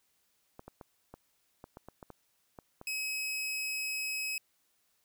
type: clicks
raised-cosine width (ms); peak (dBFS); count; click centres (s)
1; -32; 11; 0.594 / 0.68 / 0.812 / 1.14 / 1.641 / 1.771 / 1.886 / 2.028 / 2.103 / 2.588 / 2.814
type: tone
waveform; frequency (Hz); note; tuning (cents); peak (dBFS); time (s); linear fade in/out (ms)
sawtooth; 2550; D#7; +42; -30; 2.87-4.38; 2
effects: white hiss -74 dBFS RMS until 5.04 s